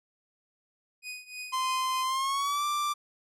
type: tone with tremolo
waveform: sawtooth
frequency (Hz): 2489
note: D#7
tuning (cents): 0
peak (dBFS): -32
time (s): 1.02-2.04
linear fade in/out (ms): 50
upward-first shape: triangle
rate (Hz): 3.2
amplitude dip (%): 90
type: tone with pitch glide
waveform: 45% pulse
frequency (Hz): 1037 to 1177.5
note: C6 to D6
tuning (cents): -16 to +4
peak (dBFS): -27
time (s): 1.52-2.94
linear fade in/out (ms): 20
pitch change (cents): +220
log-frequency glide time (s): 2.06-2.65
effects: low-pass 12000 Hz 12 dB/octave